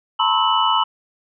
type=tone cluster; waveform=sine; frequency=889 / 969 / 1070 / 1301 / 2969 Hz; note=A5 / B5 / C6 / E6 / F#7; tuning=+18 / -33 / +38 / -23 / +5 cents; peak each=-21 dBFS; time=0.19-0.84 s; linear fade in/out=10 ms; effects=none